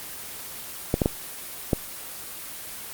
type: clicks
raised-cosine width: 2 ms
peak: -6 dBFS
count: 4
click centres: 0.941 / 1.018 / 1.059 / 1.732 s
effects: white hiss -37 dBFS RMS until 2.93 s + Opus 24 kbps